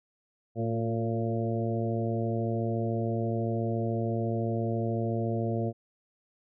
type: harmonic tone with a mistuned harmonic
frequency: 114 Hz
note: A#2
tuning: 38 cents flat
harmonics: 1 / 2 / 3 / 4 / 5 / 6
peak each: -30 / -33 / -35 / -36 / -37 / -38 dBFS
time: 0.55-5.73 s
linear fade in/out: 50 ms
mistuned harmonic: 3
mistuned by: +36 cents
effects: none